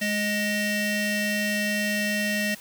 30% pulse ring-modulated tone, 830.6 Hz, G#5, in tune, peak -18 dBFS, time 0.01-2.55 s, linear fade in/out 10 ms, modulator 1040 Hz, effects white hiss -46 dBFS RMS until 2.6 s

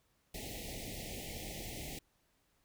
pink band-stop noise, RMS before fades -44 dBFS, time 0.34-1.99 s, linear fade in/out 5 ms, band 820 to 1900 Hz, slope 96 dB/octave, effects pink hiss -75 dBFS RMS until 2.64 s

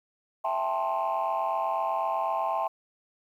sine chord, A minor seventh, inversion second, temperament just, 660 / 792 / 880 / 1056 Hz, E5 / G5 / A5 / C6, +2 / +18 / 0 / +16 cents, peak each -30 dBFS, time 0.44-2.68 s, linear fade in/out 10 ms, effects tanh soft clip ceiling -20 dBFS + 10-bit

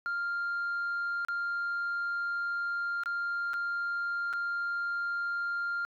sine tone with dropouts, 1396.9 Hz, F6, in tune, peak -28 dBFS, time 0.06-5.85 s, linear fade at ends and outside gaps 0 ms, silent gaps 1.249-1.285 / 3.035-3.059 / 3.534-3.54 / 4.329-4.335 s, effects tanh soft clip ceiling -28 dBFS

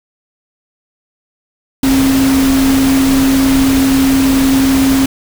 sine tone in noise, 268.2 Hz, C4, 43 cents sharp, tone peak -8 dBFS, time 1.83-5.06 s, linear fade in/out 5 ms, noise pink, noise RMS -18 dBFS, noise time 1.83-5.06 s, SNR +7 dB, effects none

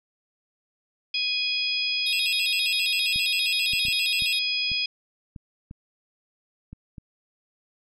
harmonic tone, 830.6 Hz, G#5, in tune, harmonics 3 / 4 / 5 / 6, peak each -28 / -28 / -39 / -28 dBFS, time 1.14-4.86 s, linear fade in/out 5 ms
square tone with vibrato, 3165 Hz, G7, 16 cents sharp, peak -27 dBFS, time 2.06-4.39 s, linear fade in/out 5 ms, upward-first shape square, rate 7.5 Hz, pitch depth 290 cents each way
clicks, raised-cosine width 5 ms, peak -27 dBFS, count 10, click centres 3.16 / 3.735 / 3.852 / 3.884 / 4.222 / 4.717 / 5.362 / 5.711 / 6.73 / 6.982 s
effects none

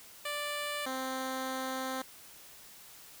10% pulse tone pair in turn, 587.3 / 261.6 Hz, D5 / C4, 0 / 0 cents, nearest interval octave + major second, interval 1400 cents, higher first, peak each -26 dBFS, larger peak neither, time 0.25-0.86 / 0.86-2.02 s, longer second, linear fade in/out 5 ms, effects white hiss -53 dBFS RMS until 3.2 s

